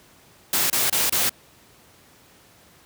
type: noise bursts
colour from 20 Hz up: white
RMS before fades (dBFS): -21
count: 4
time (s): 0.53-1.294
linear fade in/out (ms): 2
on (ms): 170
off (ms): 28
effects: pink hiss -53 dBFS RMS until 2.85 s + high-pass 80 Hz 12 dB/octave